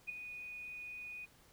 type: tone with ADSR envelope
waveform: sine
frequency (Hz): 2474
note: D#7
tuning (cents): -10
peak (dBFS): -35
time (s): 0.07-1.26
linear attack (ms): 25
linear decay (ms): 8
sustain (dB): -9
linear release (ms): 18
effects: pink hiss -65 dBFS RMS until 1.52 s